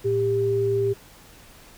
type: tone pair together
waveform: sine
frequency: 112.5 / 396.6 Hz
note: A2 / G4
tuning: +39 / +20 cents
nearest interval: octave + minor seventh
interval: 2181 cents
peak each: -27 / -20 dBFS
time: 0.04-0.94 s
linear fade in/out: 20 ms
effects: pink hiss -49 dBFS RMS until 1.77 s